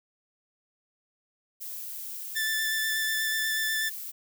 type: noise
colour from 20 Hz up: violet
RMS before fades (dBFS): -38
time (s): 1.6-4.12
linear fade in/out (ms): 20
type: tone with vibrato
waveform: sawtooth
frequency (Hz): 1760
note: A6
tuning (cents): 0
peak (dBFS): -23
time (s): 2.35-3.9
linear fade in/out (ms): 20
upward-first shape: square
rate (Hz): 8.2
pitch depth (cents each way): 12
effects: none